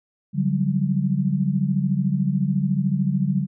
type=tone cluster; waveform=sine; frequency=143.5 / 182.5 / 196.3 Hz; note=D3 / F#3 / G3; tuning=-40 / -24 / +3 cents; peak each=-23 dBFS; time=0.33-3.47 s; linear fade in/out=50 ms; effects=none